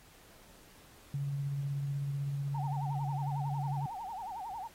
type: tone with tremolo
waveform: sine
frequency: 140.4 Hz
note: C#3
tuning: 22 cents sharp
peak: -31 dBFS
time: 1.14-3.86 s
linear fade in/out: 2 ms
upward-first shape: sine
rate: 16 Hz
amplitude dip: 25%
type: tone with vibrato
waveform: sine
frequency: 832 Hz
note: G#5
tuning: 3 cents sharp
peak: -38 dBFS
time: 2.54-4.68 s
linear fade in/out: 10 ms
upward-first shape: sine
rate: 11 Hz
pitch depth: 210 cents each way
effects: pink hiss -59 dBFS RMS until 4.74 s + AAC 48 kbps